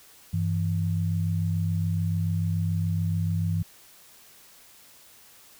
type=tone pair together; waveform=sine; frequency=97.85 / 164.81 Hz; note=G2 / E3; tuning=-3 / 0 cents; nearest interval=major sixth; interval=903 cents; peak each=-25 / -27 dBFS; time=0.33-3.63 s; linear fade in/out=10 ms; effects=white hiss -53 dBFS RMS until 5.59 s